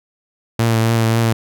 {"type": "tone with vibrato", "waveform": "sawtooth", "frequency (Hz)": 113.8, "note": "A#2", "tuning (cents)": -41, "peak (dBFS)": -9, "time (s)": [0.59, 1.33], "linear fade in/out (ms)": 5, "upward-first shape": "triangle", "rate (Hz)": 3.7, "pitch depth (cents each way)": 33, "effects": []}